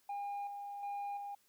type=tone with level steps; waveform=sine; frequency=809 Hz; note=G#5; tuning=46 cents flat; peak=-35 / -41 / -35 / -40 dBFS; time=0.09-1.35 s; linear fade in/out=5 ms; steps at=0.47 / 0.83 / 1.17 s; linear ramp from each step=2 ms; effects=tanh soft clip ceiling -37 dBFS + white hiss -72 dBFS RMS until 1.48 s